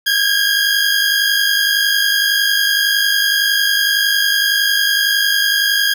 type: tone pair together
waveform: 20% pulse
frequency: 1606.1 / 1657 Hz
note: G6 / G#6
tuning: +42 / -4 cents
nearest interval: minor second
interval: 54 cents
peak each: -11 dBFS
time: 0.06-5.94 s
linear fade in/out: 10 ms
effects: none